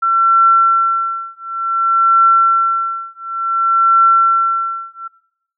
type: tone with tremolo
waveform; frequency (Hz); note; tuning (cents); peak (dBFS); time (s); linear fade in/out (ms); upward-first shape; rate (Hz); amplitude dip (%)
sine; 1350; E6; +41; -6; 0.02-5.08; 10; triangle; 0.56; 100
effects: noise-tail reverb RT60 0.8 s tail -22 dB re dry